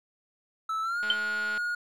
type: tone with pitch glide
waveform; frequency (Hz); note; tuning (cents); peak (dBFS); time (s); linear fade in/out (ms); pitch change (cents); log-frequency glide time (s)
triangle; 1311 to 1437.9; E6 to F#6; -10 to -50; -26; 0.69-1.75; 5; +160; 0.82-1
type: click train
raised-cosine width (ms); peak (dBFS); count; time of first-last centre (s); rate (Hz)
0.3; -25; 118; 1.03-1.577; 214
type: tone with exponential decay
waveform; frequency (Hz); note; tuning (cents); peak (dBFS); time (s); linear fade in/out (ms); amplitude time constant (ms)
sine; 3100; G7; -20; -17; 1.1-1.18; 2; 17
effects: none